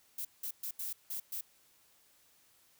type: noise bursts at uneven times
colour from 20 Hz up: violet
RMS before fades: -39 dBFS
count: 6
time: 0.18-0.25 / 0.43-0.51 / 0.63-0.71 / 0.79-0.93 / 1.1-1.2 / 1.32-1.41 s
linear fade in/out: 5 ms
effects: white hiss -67 dBFS RMS until 2.79 s